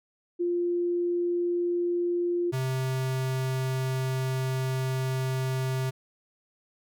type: tone pair in turn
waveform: sine / square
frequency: 349.2 / 130.8 Hz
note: F4 / C3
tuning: 0 / 0 cents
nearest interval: octave + perfect fourth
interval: 1700 cents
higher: first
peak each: -24 / -27 dBFS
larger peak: first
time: 0.39-2.52 / 2.52-5.91 s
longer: second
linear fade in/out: 20 ms
effects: none